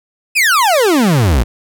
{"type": "exponential sweep", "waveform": "40% pulse", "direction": "down", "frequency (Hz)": [2637, 51.91], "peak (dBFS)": -8, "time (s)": [0.35, 1.44], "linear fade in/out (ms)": 20, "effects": []}